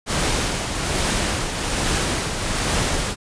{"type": "noise with tremolo", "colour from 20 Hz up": "pink", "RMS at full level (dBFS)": -20, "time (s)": [0.06, 3.16], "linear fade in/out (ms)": 50, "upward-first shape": "triangle", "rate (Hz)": 1.2, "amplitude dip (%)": 50, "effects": ["resampled to 22050 Hz"]}